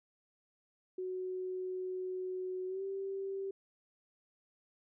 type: tone with pitch glide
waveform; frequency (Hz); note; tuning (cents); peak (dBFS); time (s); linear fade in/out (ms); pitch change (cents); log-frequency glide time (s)
sine; 370 to 389.3; F#4 to G4; 0 to -12; -36; 0.98-3.51; 5; +88; 2.67-2.83
effects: none